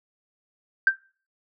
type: tone with exponential decay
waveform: sine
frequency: 1568 Hz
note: G6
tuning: in tune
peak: -10 dBFS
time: 0.87-0.97 s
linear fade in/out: 2 ms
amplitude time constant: 21 ms
effects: noise-tail reverb RT60 0.4 s tail -22 dB re dry + tanh soft clip ceiling -6 dBFS